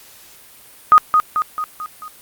sine tone with echo, 1244.5 Hz, D#6, in tune, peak -4 dBFS, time 0.92-0.98 s, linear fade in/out 0 ms, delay 220 ms, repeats 5, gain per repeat -5 dB, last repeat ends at 2.08 s, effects white hiss -44 dBFS RMS until 2.21 s + Opus 48 kbps

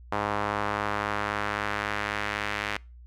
sawtooth tone with band-pass filter sweep, 103.8 Hz, G#2, in tune, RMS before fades -30 dBFS, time 0.12-2.77 s, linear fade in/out 5 ms, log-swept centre 1000 to 2100 Hz, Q 1.4, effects noise-tail reverb RT60 0.3 s tail -25 dB re dry + added 60 Hz sine -45 dBFS peak until 3.06 s

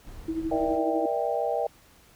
brown noise, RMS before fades -42 dBFS, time 0.03-0.8 s, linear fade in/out 50 ms
sine tone with tremolo, 323.9 Hz, E4, 30 cents flat, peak -24 dBFS, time 0.28-1.06 s, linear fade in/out 5 ms, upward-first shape triangle, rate 12 Hz, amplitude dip 75%
sine chord, E half-diminished seventh, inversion second, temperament just, 474.7 / 593.3 / 659.3 / 791.1 Hz, Bb4 / D5 / E5 / G5, +31 / +18 / 0 / +16 cents, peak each -30 dBFS, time 0.51-1.67 s, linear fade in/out 5 ms
effects pink hiss -57 dBFS RMS until 2.15 s

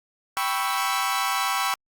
sawtooth chord, C# half-diminished seventh, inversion second, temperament equal, 784 / 987.8 / 1108.7 / 1318.5 Hz, G5 / B5 / C#6 / E6, 0 / 0 / 0 / 0 cents, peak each -25 / -25 / -24 / -25 dBFS, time 0.37-1.74 s, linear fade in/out 0 ms, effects Opus 48 kbps

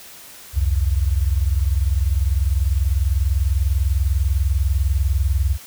sine tone pair together, 65 / 85.07 Hz, C2 / F2, -11 / -45 cents, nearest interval perfect fourth, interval 466 cents, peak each -17 / -20 dBFS, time 0.53-5.58 s, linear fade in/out 50 ms, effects white hiss -41 dBFS RMS until 5.66 s

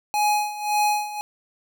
square tone with tremolo, 837 Hz, G#5, 13 cents sharp, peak -18 dBFS, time 0.14-1.21 s, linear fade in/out 0 ms, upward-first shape sine, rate 1.8 Hz, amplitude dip 80%, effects none

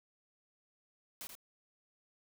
white noise with echo, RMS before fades -45 dBFS, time 1.21-1.27 s, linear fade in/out 0 ms, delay 82 ms, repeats 1, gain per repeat -6 dB, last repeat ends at 1.352 s, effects none

